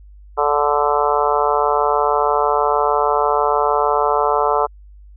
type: harmonic tone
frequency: 146.3 Hz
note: D3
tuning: 6 cents flat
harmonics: 3 / 4 / 5 / 6 / 7 / 8 / 9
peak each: -20 / -22 / -21 / -21 / -21 / -24 / -23 dBFS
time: 0.37-4.67 s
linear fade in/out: 20 ms
effects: added 50 Hz sine -39 dBFS peak until 5.16 s